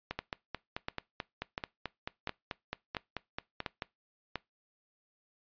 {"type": "two click trains", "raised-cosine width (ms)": 0.3, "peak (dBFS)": [-19, -18], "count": [18, 7], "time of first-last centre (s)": [[0.11, 3.822], [0.19, 4.357]], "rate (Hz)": [4.58, 1.44], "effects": ["noise-tail reverb RT60 0.2 s tail -22 dB re dry", "resampled to 11025 Hz"]}